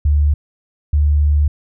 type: tone pair in turn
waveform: sine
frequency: 73.42 / 73.7 Hz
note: D2 / D2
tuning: 0 / +7 cents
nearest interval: unison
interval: 7 cents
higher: second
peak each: -10 dBFS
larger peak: neither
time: 0.05-0.34 / 0.93-1.48 s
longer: second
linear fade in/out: 5 ms
effects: none